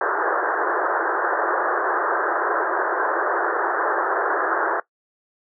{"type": "band-pass noise", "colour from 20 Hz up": "white", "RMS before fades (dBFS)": -22, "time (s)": [0.01, 4.8], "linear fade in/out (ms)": 2, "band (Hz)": [330, 1700], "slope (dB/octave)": 96, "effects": ["noise-tail reverb RT60 0.1 s tail -18 dB re dry"]}